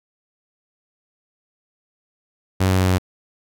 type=tone with pitch steps; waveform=sawtooth; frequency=94.3 / 93.59 / 92.89 / 92.2 Hz; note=F#2 / F#2 / F#2 / F#2; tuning=+33 / +20 / +7 / -6 cents; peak=-11 dBFS; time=2.6-2.984 s; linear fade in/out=10 ms; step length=96 ms; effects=none